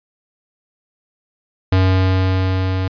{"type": "tone with level ramp", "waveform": "square", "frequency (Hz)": 93.8, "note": "F#2", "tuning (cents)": 24, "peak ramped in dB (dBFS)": [-11, -18], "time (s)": [1.72, 2.88], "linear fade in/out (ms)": 5, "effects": ["resampled to 11025 Hz"]}